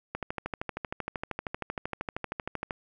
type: click train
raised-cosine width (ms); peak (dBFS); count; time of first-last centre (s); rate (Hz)
0.5; -17; 34; 0.15-2.708; 12.9
effects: none